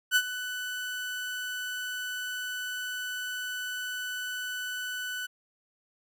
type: tone with ADSR envelope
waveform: 30% pulse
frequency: 1494 Hz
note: F#6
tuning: 16 cents sharp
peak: -16 dBFS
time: 0.11-5.27 s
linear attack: 49 ms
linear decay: 59 ms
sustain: -14 dB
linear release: 17 ms
effects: none